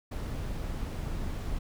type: noise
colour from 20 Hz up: brown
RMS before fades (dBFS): -34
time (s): 0.11-1.59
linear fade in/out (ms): 10
effects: none